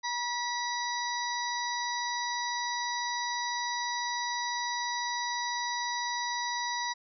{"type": "harmonic tone with a mistuned harmonic", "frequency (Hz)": 974, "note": "B5", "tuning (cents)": -24, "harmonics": [1, 2, 4, 5, 6], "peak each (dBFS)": [-33, -36, -39, -40, -41], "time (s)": [0.03, 6.94], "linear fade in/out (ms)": 20, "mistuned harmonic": 1, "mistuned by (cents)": -25, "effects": []}